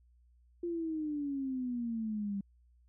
sine exponential sweep, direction down, 349.2 to 196 Hz, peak -33 dBFS, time 0.63-2.41 s, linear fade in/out 5 ms, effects added 60 Hz sine -62 dBFS peak until 2.88 s

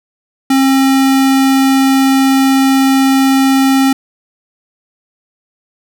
square tone, 268.4 Hz, C4, 44 cents sharp, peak -8 dBFS, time 0.5-3.93 s, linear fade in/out 5 ms, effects none

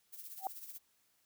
violet noise with tremolo, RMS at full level -46 dBFS, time 0.12-0.79 s, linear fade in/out 20 ms, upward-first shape triangle, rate 16 Hz, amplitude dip 70%
sine tone with exponential growth, 768 Hz, G5, 36 cents flat, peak -29 dBFS, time 0.38-0.47 s, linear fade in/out 1 ms, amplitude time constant 19 ms
effects white hiss -74 dBFS RMS until 1.25 s

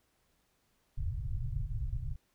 pink low-pass noise, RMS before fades -35 dBFS, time 0.97-2.16 s, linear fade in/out 10 ms, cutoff 140 Hz, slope 96 dB/octave, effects pink hiss -74 dBFS RMS until 2.34 s

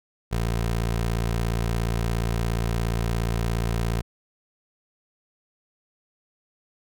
20% pulse tone, 57.1 Hz, A#1, 35 cents flat, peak -18 dBFS, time 0.31-4.02 s, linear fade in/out 20 ms, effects none

